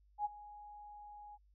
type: tone with ADSR envelope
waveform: sine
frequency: 831 Hz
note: G#5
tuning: 1 cent sharp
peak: -31 dBFS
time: 0.18-1.38 s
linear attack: 70 ms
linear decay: 24 ms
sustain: -19 dB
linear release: 37 ms
effects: added 50 Hz sine -65 dBFS peak until 1.54 s